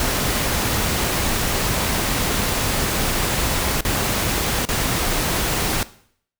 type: noise with dropouts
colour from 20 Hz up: pink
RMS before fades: -21 dBFS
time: 0-5.83 s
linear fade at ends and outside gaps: 1 ms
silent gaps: 3.808-3.85 / 4.652-4.688 s
effects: noise-tail reverb RT60 0.6 s tail -17 dB re dry